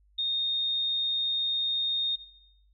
sine tone, 3686 Hz, A#7, 20 cents flat, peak -26 dBFS, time 0.18-2.16 s, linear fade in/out 10 ms, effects noise-tail reverb RT60 0.8 s tail -17 dB re dry + added 50 Hz sine -60 dBFS peak until 2.73 s

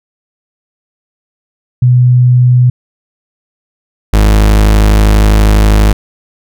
sine / 40% pulse tone pair in turn, 124.4 / 52.3 Hz, B2 / G#1, +13 / +13 cents, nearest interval octave + minor third, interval 1500 cents, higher first, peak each -3 dBFS, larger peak neither, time 1.82-2.7 / 4.13-5.93 s, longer second, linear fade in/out 5 ms, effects none

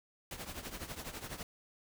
pink noise with tremolo, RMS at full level -41 dBFS, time 0.31-1.43 s, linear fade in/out 2 ms, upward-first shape triangle, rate 12 Hz, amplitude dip 80%, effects none

